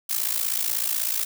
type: noise with amplitude modulation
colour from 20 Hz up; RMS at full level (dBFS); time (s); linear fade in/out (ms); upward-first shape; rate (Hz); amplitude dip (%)
blue; -22; 0.09-1.25; 10; sine; 56.3; 80
effects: none